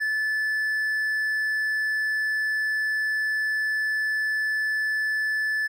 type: tone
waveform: triangle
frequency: 1740 Hz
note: A6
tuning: 20 cents flat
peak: -21 dBFS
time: 0-5.68 s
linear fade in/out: 20 ms
effects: none